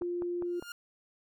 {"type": "tone", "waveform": "sine", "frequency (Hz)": 350.4, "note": "F4", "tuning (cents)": 6, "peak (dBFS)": -31, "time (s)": [0.01, 0.6], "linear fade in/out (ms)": 5}
{"type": "click train", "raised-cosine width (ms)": 1, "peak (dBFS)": -29, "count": 4, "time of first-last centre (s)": [0.02, 0.625], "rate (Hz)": 4.96}
{"type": "tone with exponential growth", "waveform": "sawtooth", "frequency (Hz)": 1410, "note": "F6", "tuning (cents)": 16, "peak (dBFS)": -34, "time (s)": [0.45, 0.72], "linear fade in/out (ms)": 2, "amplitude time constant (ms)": 58}
{"effects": []}